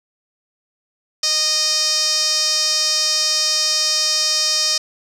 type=tone with band-pass filter; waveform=sawtooth; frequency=618 Hz; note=D#5; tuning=12 cents flat; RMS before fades=-18 dBFS; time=1.23-4.78 s; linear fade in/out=5 ms; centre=5400 Hz; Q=5.8; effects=none